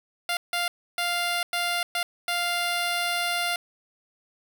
10% pulse tone bursts at uneven times, 698.5 Hz, F5, in tune, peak -16 dBFS, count 6, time 0.29-0.37 / 0.53-0.68 / 0.98-1.43 / 1.53-1.83 / 1.95-2.03 / 2.28-3.56 s, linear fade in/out 2 ms, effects none

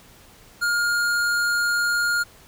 sine tone with hard clipping, 1417 Hz, F6, 25 cents sharp, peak -21 dBFS, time 0.61-2.24 s, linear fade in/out 20 ms, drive 16 dB, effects pink hiss -50 dBFS RMS until 2.47 s

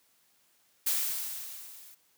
blue noise with level ramp, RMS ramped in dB -27 to -53 dBFS, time 0.86-1.95 s, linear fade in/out 10 ms, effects white hiss -68 dBFS RMS until 2.17 s + high-pass 100 Hz 12 dB/octave

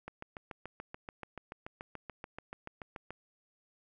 click train, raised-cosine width 0.5 ms, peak -27 dBFS, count 22, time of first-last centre 0.08-3.106 s, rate 6.94 Hz, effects none

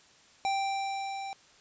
square tone with level ramp, 784 Hz, G5, in tune, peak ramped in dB -27 to -37 dBFS, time 0.45-1.33 s, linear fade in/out 0 ms, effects white hiss -59 dBFS RMS until 1.6 s + resampled to 16000 Hz

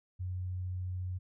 sine tone, 91.4 Hz, F#2, 21 cents flat, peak -34 dBFS, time 0.19-1.19 s, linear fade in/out 20 ms, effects none

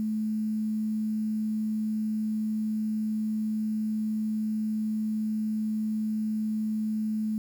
sine tone, 216.6 Hz, A3, 27 cents flat, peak -26 dBFS, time 0-7.38 s, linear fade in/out 0 ms, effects 9-bit

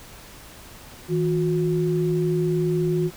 sine tone pair together, 160.7 / 360.8 Hz, E3 / F#4, -44 / -44 cents, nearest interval octave + major second, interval 1400 cents, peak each -22 dBFS, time 1.08-3.11 s, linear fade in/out 50 ms, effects pink hiss -44 dBFS RMS until 3.16 s

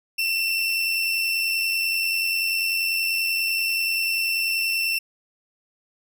30% pulse tone with amplitude modulation, 2691 Hz, E7, 35 cents sharp, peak -17 dBFS, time 0.18-4.99 s, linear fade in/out 10 ms, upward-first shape sine, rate 90.3 Hz, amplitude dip 35%, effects none

